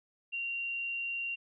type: tone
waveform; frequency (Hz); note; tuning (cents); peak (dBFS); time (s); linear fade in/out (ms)
sine; 2762; F7; -20; -33; 0.32-1.36; 20
effects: none